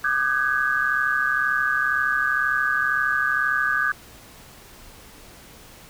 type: tone cluster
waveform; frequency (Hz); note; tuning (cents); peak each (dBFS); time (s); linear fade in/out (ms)
sine; 1192 / 1234 / 1519 / 1652; D6 / D#6 / F#6 / G#6; +25 / -15 / +45 / -10; -27 / -30 / -23 / -23; 0.04-3.92; 5
effects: pink hiss -46 dBFS RMS until 5.89 s